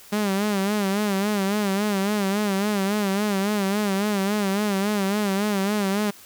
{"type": "tone with vibrato", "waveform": "sawtooth", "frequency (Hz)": 201.7, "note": "G3", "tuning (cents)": 50, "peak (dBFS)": -17, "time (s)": [0.12, 6.11], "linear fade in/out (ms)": 10, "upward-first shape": "sine", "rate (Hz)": 3.6, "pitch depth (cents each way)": 89, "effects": ["white hiss -47 dBFS RMS until 6.25 s"]}